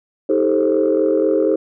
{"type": "chord", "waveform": "sine", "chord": "A half-diminished seventh", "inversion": "second", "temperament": "just", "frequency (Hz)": [316.8, 396, 440, 528], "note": ["Eb4", "G4", "A4", "C5"], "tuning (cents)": [31, 18, 0, 16], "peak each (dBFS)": -18, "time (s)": [0.29, 1.56], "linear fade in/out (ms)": 5, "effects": ["tanh soft clip ceiling -6 dBFS"]}